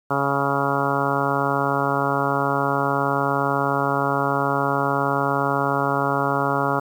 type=harmonic tone; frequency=139.5 Hz; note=C#3; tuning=11 cents sharp; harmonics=1 / 2 / 3 / 4 / 5 / 6 / 7 / 8 / 9 / 10; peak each=-28 / -28 / -28 / -28 / -28 / -28 / -28 / -28 / -28 / -28 dBFS; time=0.1-6.8 s; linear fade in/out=10 ms; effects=8-bit